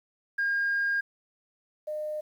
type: tone pair in turn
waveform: sine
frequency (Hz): 1617 / 608.5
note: G#6 / D#5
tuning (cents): -47 / -39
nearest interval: octave + perfect fourth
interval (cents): 1692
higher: first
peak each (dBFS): -23 / -30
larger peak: first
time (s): 0.38-1.01 / 1.87-2.21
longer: first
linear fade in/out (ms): 10
effects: tanh soft clip ceiling -21 dBFS + 10-bit